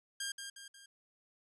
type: tone with echo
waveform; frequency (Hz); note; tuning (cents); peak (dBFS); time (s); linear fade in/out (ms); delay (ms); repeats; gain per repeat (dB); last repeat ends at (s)
10% pulse; 1607; G6; +43; -28; 0.2-0.32; 5; 180; 3; -6; 0.86
effects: resampled to 24000 Hz